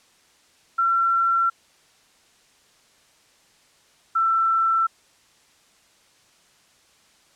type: tone pair in turn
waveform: sine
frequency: 1357 / 1337.5 Hz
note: E6 / E6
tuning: +50 / +25 cents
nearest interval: unison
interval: 25 cents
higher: first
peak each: -17 dBFS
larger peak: neither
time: 0.78-1.5 / 4.15-4.87 s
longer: neither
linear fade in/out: 10 ms
effects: white hiss -58 dBFS RMS until 7.35 s + low-pass 8000 Hz 12 dB/octave